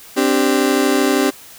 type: chord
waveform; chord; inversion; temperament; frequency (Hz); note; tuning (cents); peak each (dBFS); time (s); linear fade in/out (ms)
35% pulse; C suspended second; none; just; 261.6 / 294.3 / 392.4; C4 / D4 / G4; 0 / +4 / +2; -16; 0.16-1.31; 20
effects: white hiss -40 dBFS RMS until 1.58 s